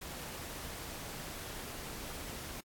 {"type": "noise", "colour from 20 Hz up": "pink", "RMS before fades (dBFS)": -44, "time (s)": [0.01, 2.61], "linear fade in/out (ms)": 10, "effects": ["AAC 64 kbps"]}